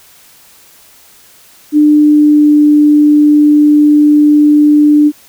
sine tone with pitch glide, 299.2 to 297 Hz, D4 to D4, +32 to +20 cents, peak -3 dBFS, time 1.72-5.12 s, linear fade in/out 50 ms, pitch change -12 cents, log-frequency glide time 1.94-2.58 s, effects white hiss -42 dBFS RMS until 5.28 s

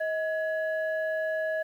sine tone pair together, 634.3 / 1684 Hz, D#5 / G#6, +33 / +24 cents, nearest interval octave + perfect fourth, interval 1691 cents, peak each -27 / -32 dBFS, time 0-1.63 s, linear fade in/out 10 ms, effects tanh soft clip ceiling -20 dBFS + 10-bit

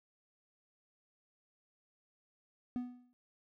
triangle tone with exponential decay, 246.9 Hz, B3, in tune, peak -30 dBFS, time 2.76-3.13 s, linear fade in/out 0 ms, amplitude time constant 80 ms, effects none

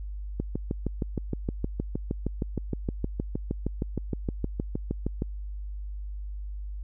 click train, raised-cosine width 3 ms, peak -15 dBFS, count 32, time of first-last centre 0.4-5.221 s, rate 6.43 Hz, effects added 50 Hz sine -33 dBFS peak until 6.83 s

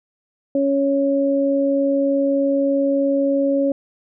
sine tone pair together, 277.7 / 554.4 Hz, C#4 / C#5, +3 / 0 cents, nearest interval octave, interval 1197 cents, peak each -18 dBFS, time 0.55-3.72 s, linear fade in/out 2 ms, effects none

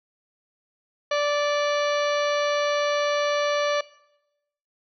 harmonic tone with a mistuned harmonic, 584 Hz, D5, 10 cents flat, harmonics 1 / 2 / 3 / 4 / 5 / 6 / 7 / 8 / 10, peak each -22 / -28 / -32 / -34 / -36 / -38 / -39 / -40 / -42 dBFS, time 1.11-3.81 s, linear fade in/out 5 ms, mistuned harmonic 8, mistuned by -54 cents, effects noise-tail reverb RT60 0.9 s tail -21 dB re dry

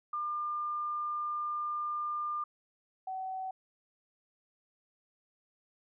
sine tone pair in turn, 1200 / 756 Hz, D6 / F#5, +37 / +37 cents, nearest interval minor sixth, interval 800 cents, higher first, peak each -32 / -35 dBFS, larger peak first, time 0.13-2.44 / 3.07-3.51 s, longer first, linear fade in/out 5 ms, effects none

